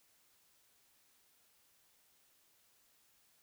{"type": "silence", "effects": ["white hiss -71 dBFS RMS until 3.42 s"]}